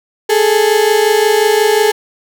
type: tone pair together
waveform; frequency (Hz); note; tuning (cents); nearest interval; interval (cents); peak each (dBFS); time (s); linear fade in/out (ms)
35% pulse; 414.4 / 440; G#4 / A4; -4 / 0; minor second; 104; -10; 0.29-1.92; 10
effects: none